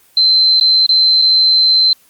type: tone with dropouts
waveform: sine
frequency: 4091 Hz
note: C8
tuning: 40 cents flat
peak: -7 dBFS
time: 0.17-1.93 s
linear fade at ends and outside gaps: 2 ms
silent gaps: 0.599-0.61 / 0.864-0.891 / 1.217-1.221 s
effects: white hiss -50 dBFS RMS until 2.09 s + Opus 24 kbps